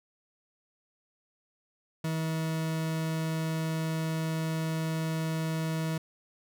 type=tone; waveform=40% pulse; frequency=160.3 Hz; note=E3; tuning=48 cents flat; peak=-28 dBFS; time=2.04-5.98 s; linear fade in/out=5 ms; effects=none